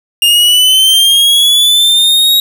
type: linear sweep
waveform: 45% pulse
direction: up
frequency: 2815 to 3809 Hz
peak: -5 dBFS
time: 0.22-2.4 s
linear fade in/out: 2 ms
effects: none